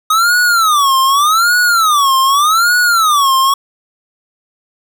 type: tone with vibrato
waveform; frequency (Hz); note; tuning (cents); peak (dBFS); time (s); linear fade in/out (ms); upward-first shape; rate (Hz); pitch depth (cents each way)
square; 1244.5; D#6; 0; -9; 0.1-3.54; 5; sine; 0.84; 280
effects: 8-bit